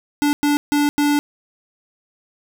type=tone bursts at uneven times; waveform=square; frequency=291.3 Hz; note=D4; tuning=14 cents flat; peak=-15 dBFS; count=4; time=0.22-0.33 / 0.43-0.57 / 0.72-0.89 / 0.98-1.19 s; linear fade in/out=0 ms; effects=none